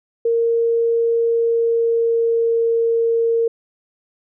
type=tone with pitch glide; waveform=sine; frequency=462.9 to 460.2 Hz; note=A#4 to A#4; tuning=-12 to -22 cents; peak=-14 dBFS; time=0.25-3.48 s; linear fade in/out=5 ms; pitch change=-10 cents; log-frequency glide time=1.3-2.65 s; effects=none